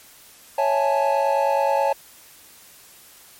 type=chord; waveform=triangle; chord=A major seventh; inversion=first; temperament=equal; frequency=554.4 / 659.3 / 830.6 / 880 Hz; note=C#5 / E5 / G#5 / A5; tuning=0 / 0 / 0 / 0 cents; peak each=-19 / -25 / -22 / -20 dBFS; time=0.58-1.93 s; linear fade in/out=5 ms; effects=white hiss -48 dBFS RMS until 3.39 s + MP3 64 kbps